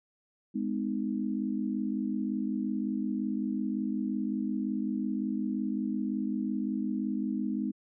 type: chord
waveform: sine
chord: G# minor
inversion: none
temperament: equal with one note detuned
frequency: 207.7 / 253.2 / 311.1 Hz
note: G#3 / B3 / D#4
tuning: 0 / +43 / 0 cents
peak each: -32 / -33 / -35 dBFS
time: 0.54-7.72 s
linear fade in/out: 20 ms
effects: none